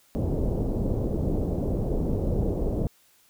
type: low-pass noise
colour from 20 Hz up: pink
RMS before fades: -26 dBFS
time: 0.15-2.87 s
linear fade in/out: 0 ms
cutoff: 540 Hz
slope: 24 dB/octave
effects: white hiss -61 dBFS RMS until 3.29 s